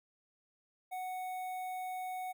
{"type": "tone with notch filter", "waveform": "square", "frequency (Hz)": 740, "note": "F#5", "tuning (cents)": 0, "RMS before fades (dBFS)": -40, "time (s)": [0.91, 2.33], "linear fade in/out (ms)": 20, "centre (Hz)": 5000, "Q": 0.5, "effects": []}